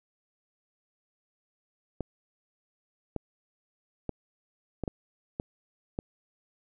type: clicks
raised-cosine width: 2 ms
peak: -18 dBFS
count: 7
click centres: 2.007 / 3.163 / 4.093 / 4.837 / 4.878 / 5.399 / 5.989 s
effects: none